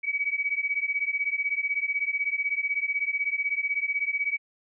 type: beating tone pair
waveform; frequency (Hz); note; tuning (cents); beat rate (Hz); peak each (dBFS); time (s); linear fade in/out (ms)
sine; 2264 / 2280; C#7 / C#7; +36 / +48; 16; -28; 0.03-4.38; 20
effects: none